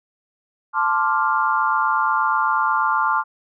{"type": "chord", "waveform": "sine", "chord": "D minor seventh", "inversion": "second", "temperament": "equal", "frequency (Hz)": [880, 1046.5, 1174.7, 1396.9], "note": ["A5", "C6", "D6", "F6"], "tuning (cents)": [0, 0, 0, 0], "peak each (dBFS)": -22, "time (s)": [0.73, 3.24], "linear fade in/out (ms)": 50, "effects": []}